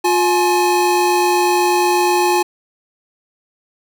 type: tone pair together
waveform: square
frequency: 355.3 / 845.1 Hz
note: F4 / G#5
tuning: +30 / +30 cents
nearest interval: octave + minor third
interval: 1500 cents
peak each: -16 dBFS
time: 0.04-2.43 s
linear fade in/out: 10 ms
effects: none